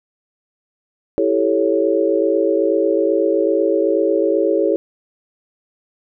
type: chord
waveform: sine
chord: A dominant seventh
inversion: second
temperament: equal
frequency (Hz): 329.6 / 392 / 440 / 554.4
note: E4 / G4 / A4 / C#5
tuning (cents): 0 / 0 / 0 / 0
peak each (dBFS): -19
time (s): 1.18-4.76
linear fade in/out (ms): 0
effects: none